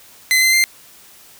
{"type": "tone with pitch steps", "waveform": "sawtooth", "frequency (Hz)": [2043, 2067, 2091], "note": ["C7", "C7", "C7"], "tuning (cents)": [-42, -22, -2], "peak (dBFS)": -8, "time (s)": [0.31, 0.64], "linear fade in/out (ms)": 0, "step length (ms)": 110, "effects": ["white hiss -45 dBFS RMS until 1.39 s"]}